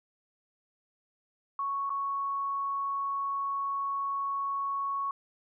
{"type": "tone with dropouts", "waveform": "sine", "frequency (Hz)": 1108.7, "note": "C#6", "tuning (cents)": 0, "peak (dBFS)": -29, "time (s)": [1.59, 5.11], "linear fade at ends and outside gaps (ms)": 2, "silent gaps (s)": [1.895, 1.902], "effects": []}